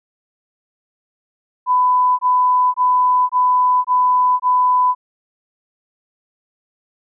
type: tone bursts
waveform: sine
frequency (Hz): 1000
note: B5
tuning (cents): +21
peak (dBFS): -11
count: 6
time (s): 1.66-4.95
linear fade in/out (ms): 50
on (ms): 530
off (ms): 22
effects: none